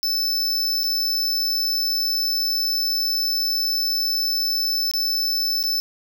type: tone with dropouts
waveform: square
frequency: 5274 Hz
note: E8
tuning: in tune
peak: -20 dBFS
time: 0.03-5.8 s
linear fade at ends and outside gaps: 0 ms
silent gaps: 0.834-0.84 / 4.913-4.937 / 5.628-5.638 s
effects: none